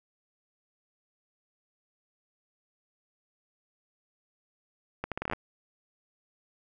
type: accelerating click train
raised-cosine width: 0.5 ms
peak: -17 dBFS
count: 10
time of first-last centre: 5.04-5.334 s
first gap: 77 ms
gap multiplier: 0.76
effects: none